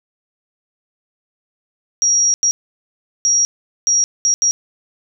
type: tone bursts at uneven times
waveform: sine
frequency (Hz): 5680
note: F8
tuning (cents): +28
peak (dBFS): -11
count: 6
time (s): 2.02-2.34 / 2.43-2.51 / 3.25-3.45 / 3.87-4.04 / 4.25-4.34 / 4.42-4.51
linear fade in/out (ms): 0
effects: none